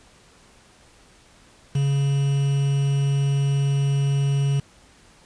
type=tone with quantisation; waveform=triangle; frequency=139.5 Hz; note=C#3; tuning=11 cents sharp; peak=-16 dBFS; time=1.75-4.6 s; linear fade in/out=5 ms; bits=6; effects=pink hiss -53 dBFS RMS until 5.25 s + resampled to 22050 Hz